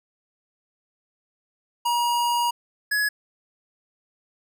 square tone pair in turn, 954 / 1685.7 Hz, A#5 / G#6, +40 / +25 cents, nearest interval minor seventh, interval 985 cents, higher second, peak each -21 dBFS, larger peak neither, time 1.85-2.51 / 2.91-3.09 s, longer first, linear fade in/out 10 ms, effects none

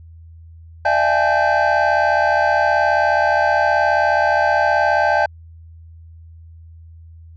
triangle tone cluster, 600 / 675 / 800 / 859 / 1556 Hz, D5 / E5 / G5 / A5 / G6, +37 / +41 / +35 / -42 / -13 cents, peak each -18 dBFS, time 0.85-5.26 s, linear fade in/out 5 ms, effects added 82 Hz sine -38 dBFS peak until 7.36 s + resampled to 16000 Hz

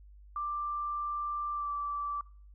sine tone with pitch glide, 1180 to 1162.4 Hz, D6 to D6, +8 to -18 cents, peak -32 dBFS, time 0.36-2.21 s, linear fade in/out 2 ms, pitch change -26 cents, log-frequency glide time 1.53-1.7 s, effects noise-tail reverb RT60 0.5 s tail -23 dB re dry + added 50 Hz sine -51 dBFS peak until 2.54 s

